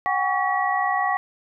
sine tone cluster, 741 / 801 / 1126 / 1927 Hz, F#5 / G5 / C#6 / B6, +2 / +37 / +27 / -43 cents, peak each -25 / -25 / -25 / -26 dBFS, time 0.06-1.17 s, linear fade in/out 0 ms, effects none

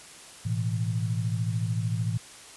sine chord, A suspended second, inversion none, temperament equal, 110 / 123.47 / 164.81 Hz, A2 / B2 / E3, 0 / 0 / 0 cents, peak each -27 / -32 / -32 dBFS, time 0.45-2.18 s, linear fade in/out 10 ms, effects white hiss -47 dBFS RMS until 2.56 s + resampled to 24000 Hz

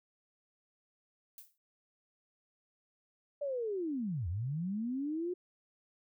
violet noise with exponential decay, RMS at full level -47 dBFS, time 1.38-1.58 s, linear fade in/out 1 ms, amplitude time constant 42 ms
sine linear two-way sweep, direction down then up, 589 to 79 to 366.4 Hz, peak -33 dBFS, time 3.41-5.34 s, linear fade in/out 10 ms, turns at 4.28 s
effects none

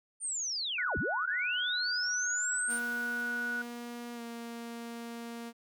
sine linear two-way sweep, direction down then up, 9120 to 43.78 to 9120 Hz, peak -32 dBFS, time 0.2-2.8 s, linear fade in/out 50 ms, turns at 0.98 s
sine tone, 1469 Hz, F#6, 13 cents flat, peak -32 dBFS, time 0.78-3.62 s, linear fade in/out 5 ms
sawtooth tone with pitch glide, 238.8 to 233.6 Hz, A#3 to A#3, +42 to +4 cents, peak -36 dBFS, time 2.67-5.53 s, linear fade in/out 50 ms, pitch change -38 cents, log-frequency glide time 4.14-4.21 s
white noise with exponential decay, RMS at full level -49 dBFS, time 2.7-5.33 s, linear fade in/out 1 ms, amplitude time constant 570 ms
effects none

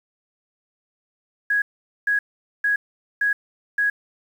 sine tone bursts, 1661.2 Hz, G#6, in tune, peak -17 dBFS, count 5, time 1.5-3.9 s, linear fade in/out 5 ms, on 120 ms, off 450 ms, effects 8-bit

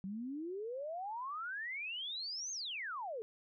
sine exponential two-way sweep, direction up then down, 185 to 6530 to 418.2 Hz, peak -39 dBFS, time 0.04-3.22 s, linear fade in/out 0 ms, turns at 2.52 s, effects none

